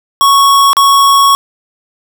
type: tone with dropouts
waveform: square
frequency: 1108.7 Hz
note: C#6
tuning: in tune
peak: -5 dBFS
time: 0.21-1.35 s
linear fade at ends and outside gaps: 0 ms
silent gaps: 0.731-0.768 s
effects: none